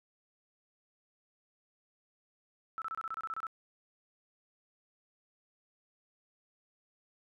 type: tone bursts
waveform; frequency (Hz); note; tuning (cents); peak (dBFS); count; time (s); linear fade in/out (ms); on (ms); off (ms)
sine; 1318.5; E6; 0; -35; 11; 2.78-3.468; 0; 38; 27
effects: none